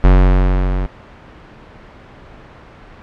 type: tone with level ramp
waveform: square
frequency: 46.25 Hz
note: F#1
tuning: in tune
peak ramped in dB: -5 to -17 dBFS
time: 0.04-0.86 s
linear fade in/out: 0 ms
effects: pink hiss -39 dBFS RMS until 3.02 s + low-pass 2000 Hz 12 dB/octave